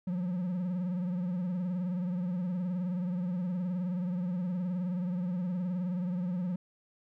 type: tone with vibrato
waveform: triangle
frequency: 179.7 Hz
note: F3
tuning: 50 cents sharp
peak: -28 dBFS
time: 0.07-6.56 s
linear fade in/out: 5 ms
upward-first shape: triangle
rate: 19 Hz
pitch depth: 99 cents each way
effects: none